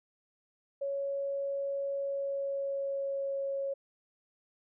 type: tone with pitch glide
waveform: sine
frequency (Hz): 556 to 550.2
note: C#5 to C#5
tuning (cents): +5 to -13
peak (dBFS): -31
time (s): 0.81-3.74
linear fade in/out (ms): 10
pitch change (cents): -18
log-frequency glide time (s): 1.96-3.37
effects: none